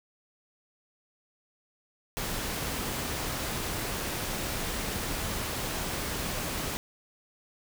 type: tone in noise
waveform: sine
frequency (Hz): 235.5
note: A#3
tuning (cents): +18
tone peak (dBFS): -42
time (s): 2.76-3.06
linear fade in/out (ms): 0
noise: pink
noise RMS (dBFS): -33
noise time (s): 2.17-6.77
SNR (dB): -12
effects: none